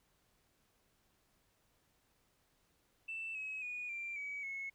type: tone with pitch steps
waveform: sine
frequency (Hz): 2661 / 2559 / 2460 / 2365 / 2274 / 2187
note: E7 / D#7 / D#7 / D7 / C#7 / C#7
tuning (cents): +16 / +48 / -20 / +12 / +44 / -24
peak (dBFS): -39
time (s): 3.08-4.7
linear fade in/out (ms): 10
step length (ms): 270
effects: tanh soft clip ceiling -35 dBFS + pink hiss -75 dBFS RMS until 4.74 s